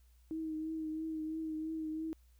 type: tone with vibrato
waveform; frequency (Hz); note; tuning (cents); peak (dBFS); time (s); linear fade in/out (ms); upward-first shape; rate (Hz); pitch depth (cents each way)
sine; 316.1; D#4; +27; -36; 0.31-2.13; 0; triangle; 3; 33
effects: added 60 Hz sine -61 dBFS peak until 2.39 s + white hiss -75 dBFS RMS until 2.39 s